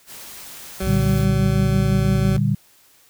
white noise, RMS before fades -38 dBFS, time 0.06-1.27 s, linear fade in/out 50 ms
20% pulse tone, 190 Hz, F#3, 46 cents sharp, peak -19 dBFS, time 0.8-2.37 s, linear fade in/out 5 ms
sine tone with pitch glide, 64 to 62.76 Hz, C2 to B1, -38 to +28 cents, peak -24 dBFS, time 0.82-2.38 s, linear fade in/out 0 ms, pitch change -34 cents, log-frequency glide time 1.68-2 s
sine chord, G minor, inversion first, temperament equal, 116.54 / 146.83 / 196 Hz, Bb2 / D3 / G3, 0 / 0 / 0 cents, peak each -20 / -20 / -21 dBFS, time 0.87-2.55 s, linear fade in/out 5 ms
effects white hiss -54 dBFS RMS until 3.09 s

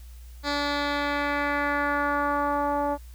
10% pulse tone with low-pass filter sweep, 288.2 Hz, D4, 33 cents flat, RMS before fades -26 dBFS, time 0.43-2.98 s, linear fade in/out 50 ms, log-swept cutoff 4800 to 760 Hz, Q 2, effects added 60 Hz sine -41 dBFS peak until 3.14 s + white hiss -57 dBFS RMS until 3.14 s

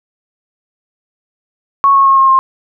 sine tone with pitch steps, 1105 / 1094.2 / 1083.5 / 1072.9 / 1062.4 Hz, C#6 / C#6 / C#6 / C6 / C6, -6 / -23 / -40 / +43 / +26 cents, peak -5 dBFS, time 1.84-2.39 s, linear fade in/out 0 ms, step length 110 ms, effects none

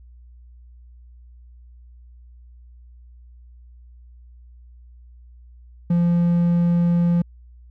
triangle tone, 172.4 Hz, F3, 22 cents flat, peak -13 dBFS, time 5.9-7.22 s, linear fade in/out 5 ms, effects added 60 Hz sine -43 dBFS peak until 7.7 s

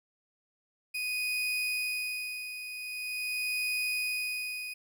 35% pulse tone with tremolo, 2489 Hz, D#7, in tune, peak -27 dBFS, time 0.94-4.74 s, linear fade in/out 10 ms, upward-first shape sine, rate 0.44 Hz, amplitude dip 65%, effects none

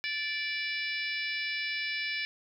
harmonic tone with a mistuned harmonic, 583 Hz, D5, 13 cents flat, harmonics 3 / 4 / 5 / 6 / 7 / 8 / 9, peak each -37 / -34 / -41 / -44 / -42 / -45 / -41 dBFS, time 0.04-2.25 s, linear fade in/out 0 ms, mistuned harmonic 7, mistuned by -31 cents, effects 11-bit

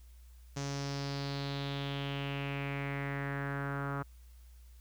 sawtooth tone with low-pass filter sweep, 140 Hz, C#3, 18 cents sharp, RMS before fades -37 dBFS, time 0.56-4.03 s, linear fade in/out 10 ms, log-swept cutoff 6200 to 1300 Hz, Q 4.1, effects added 60 Hz sine -52 dBFS peak until 4.8 s + white hiss -68 dBFS RMS until 4.8 s

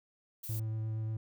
violet noise, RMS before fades -43 dBFS, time 0.43-0.6 s, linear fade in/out 10 ms
triangle tone with vibrato, 110 Hz, A2, in tune, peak -31 dBFS, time 0.49-1.17 s, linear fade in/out 5 ms, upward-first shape triangle, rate 8.5 Hz, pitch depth 13 cents each way
effects none

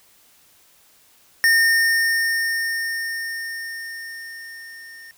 square tone with level ramp, 1825 Hz, A#6, 37 cents flat, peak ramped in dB -13 to -40 dBFS, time 1.44-5.11 s, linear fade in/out 0 ms, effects white hiss -55 dBFS RMS until 5.17 s

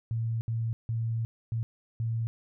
sine tone bursts at uneven times, 114.1 Hz, A#2, 37 cents flat, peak -27 dBFS, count 5, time 0.11-0.41 / 0.48-0.73 / 0.89-1.25 / 1.52-1.63 / 2-2.27 s, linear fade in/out 0 ms, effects none

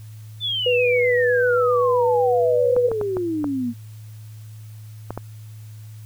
sine exponential sweep, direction down, 3574 to 229.3 Hz, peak -21 dBFS, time 0.4-3.74 s, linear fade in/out 50 ms
sine tone with vibrato, 491.6 Hz, B4, 8 cents flat, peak -16 dBFS, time 0.66-2.89 s, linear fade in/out 5 ms, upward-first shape square, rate 7.8 Hz, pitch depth 12 cents each way
clicks, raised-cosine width 1 ms, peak -14 dBFS, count 7, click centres 2.765 / 2.916 / 3.013 / 3.169 / 3.443 / 5.106 / 5.176 s
effects added 108 Hz sine -36 dBFS peak until 6.05 s + white hiss -54 dBFS RMS until 6.05 s

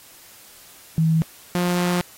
sine / sawtooth tone pair in turn, 161 / 177.24 Hz, E3 / F3, -41 / +26 cents, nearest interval major second, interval 167 cents, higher second, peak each -15 dBFS, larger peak neither, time 0.98-1.22 / 1.55-2.01 s, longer second, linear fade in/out 0 ms, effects white hiss -47 dBFS RMS until 2.17 s + AAC 48 kbps

